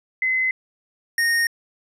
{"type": "tone pair in turn", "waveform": ["sine", "square"], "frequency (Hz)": [2043, 1852.8], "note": ["C7", "A#6"], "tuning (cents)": [-42, -11], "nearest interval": "major second", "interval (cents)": 169, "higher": "first", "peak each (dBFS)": -18, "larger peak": "neither", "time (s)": [[0.22, 0.51], [1.18, 1.47]], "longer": "neither", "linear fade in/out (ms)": 2, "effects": ["resampled to 32000 Hz"]}